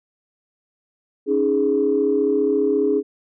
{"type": "chord", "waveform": "sine", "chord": "C# suspended second", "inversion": "none", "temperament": "just", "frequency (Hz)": [277.2, 311.8, 415.8], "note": ["C#4", "D#4", "G#4"], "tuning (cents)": [0, 4, 2], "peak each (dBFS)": [-22, -23, -17], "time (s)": [1.26, 3.03], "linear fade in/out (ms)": 50, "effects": ["tanh soft clip ceiling -7 dBFS"]}